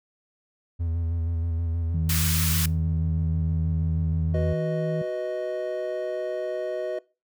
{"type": "tone with vibrato", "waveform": "triangle", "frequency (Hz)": 83.4, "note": "E2", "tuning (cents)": 21, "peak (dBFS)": -22, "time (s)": [0.79, 4.54], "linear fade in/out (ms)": 20, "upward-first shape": "square", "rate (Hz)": 6.3, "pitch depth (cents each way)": 30}
{"type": "tone", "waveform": "sine", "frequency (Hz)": 160, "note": "D#3", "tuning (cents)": 49, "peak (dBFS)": -26, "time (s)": [1.94, 5.02], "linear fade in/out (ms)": 5}
{"type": "high-pass noise", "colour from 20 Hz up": "white", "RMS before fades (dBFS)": -27, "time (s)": [2.09, 2.66], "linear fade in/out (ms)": 5, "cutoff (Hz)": 1100, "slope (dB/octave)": 24}
{"type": "chord", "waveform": "triangle", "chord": "B major", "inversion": "second", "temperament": "equal", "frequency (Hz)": [370, 493.9, 622.3], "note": ["F#4", "B4", "D#5"], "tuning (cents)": [0, 0, 0], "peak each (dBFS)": [-30, -31, -27], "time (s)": [4.34, 6.99], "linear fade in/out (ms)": 5}
{"effects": ["noise-tail reverb RT60 0.3 s tail -22 dB re dry"]}